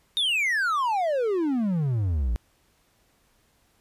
triangle exponential sweep, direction down, 3729 to 53.2 Hz, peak -20 dBFS, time 0.17-2.36 s, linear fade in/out 0 ms, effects pink hiss -65 dBFS RMS until 3.8 s + resampled to 32000 Hz

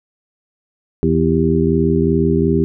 harmonic tone with a mistuned harmonic, 82.7 Hz, E2, 6 cents sharp, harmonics 1 / 2 / 3 / 4 / 5, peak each -21 / -17 / -18 / -20 / -17 dBFS, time 1.03-2.64 s, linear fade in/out 0 ms, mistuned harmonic 5, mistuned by -74 cents, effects none

